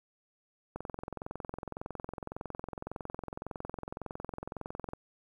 click train, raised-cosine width 1 ms, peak -24 dBFS, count 92, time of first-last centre 0.76-4.934 s, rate 21.8 Hz, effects 10-bit

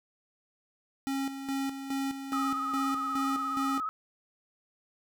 square tone with tremolo, 272.2 Hz, C#4, 31 cents flat, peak -30 dBFS, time 1.07-3.8 s, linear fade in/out 0 ms, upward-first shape square, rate 2.4 Hz, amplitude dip 60%
sine tone with vibrato, 1269 Hz, D#6, 34 cents sharp, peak -30 dBFS, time 2.33-3.89 s, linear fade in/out 0 ms, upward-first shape sine, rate 17 Hz, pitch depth 45 cents each way
effects none

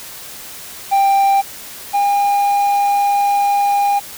triangle tone pair in turn, 789 / 807.9 Hz, G5 / G#5, +11 / -48 cents, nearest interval unison, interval 41 cents, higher second, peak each -8 / -10 dBFS, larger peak first, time 0.91-1.42 / 1.93-4 s, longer second, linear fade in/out 20 ms, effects white hiss -33 dBFS RMS until 4.17 s

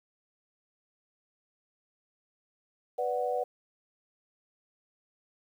sine chord, B minor, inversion none, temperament equal, 493.9 / 587.3 / 740 Hz, B4 / D5 / F#5, 0 / 0 / 0 cents, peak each -31 / -34 / -32 dBFS, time 2.98-3.44 s, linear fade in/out 10 ms, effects 10-bit

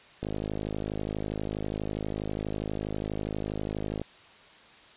click train, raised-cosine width 2 ms, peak -19 dBFS, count 199, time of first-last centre 0.23-4.016 s, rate 52.3 Hz, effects white hiss -53 dBFS RMS until 4.96 s + resampled to 8000 Hz

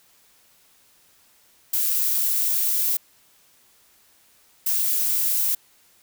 violet noise bursts at uneven times, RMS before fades -22 dBFS, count 2, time 1.73-2.97 / 4.66-5.55 s, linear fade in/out 5 ms, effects white hiss -58 dBFS RMS until 6.02 s

